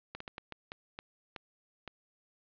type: slowing click train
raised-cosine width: 0.3 ms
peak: -25 dBFS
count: 9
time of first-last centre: 0.15-1.877 s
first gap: 54 ms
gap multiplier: 1.38
effects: resampled to 11025 Hz + 10-bit